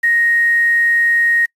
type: tone with quantisation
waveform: sine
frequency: 1870 Hz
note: A#6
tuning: 5 cents sharp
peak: -11 dBFS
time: 0.03-1.46 s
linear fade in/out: 10 ms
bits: 6
effects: noise-tail reverb RT60 0.1 s tail -25 dB re dry + resampled to 32000 Hz